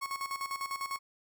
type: tone with tremolo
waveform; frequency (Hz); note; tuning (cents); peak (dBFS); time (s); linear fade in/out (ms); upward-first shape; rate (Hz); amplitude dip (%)
35% pulse; 1100; C#6; -14; -31; 0.01-0.99; 20; square; 10; 70
effects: none